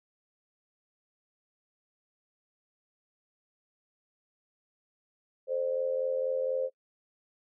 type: tone with amplitude modulation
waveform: sine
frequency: 523.3 Hz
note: C5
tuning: in tune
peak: -24 dBFS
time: 5.47-6.7 s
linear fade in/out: 50 ms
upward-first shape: sine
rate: 84.2 Hz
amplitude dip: 75%
effects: noise-tail reverb RT60 0.1 s tail -23 dB re dry